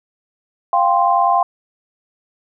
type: chord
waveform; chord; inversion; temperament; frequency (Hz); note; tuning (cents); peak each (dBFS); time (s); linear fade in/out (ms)
sine; F suspended second; none; equal with one note detuned; 698.5 / 789.4 / 1046.5; F5 / G5 / C6; 0 / +12 / 0; -16; 0.73-1.43; 2
effects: none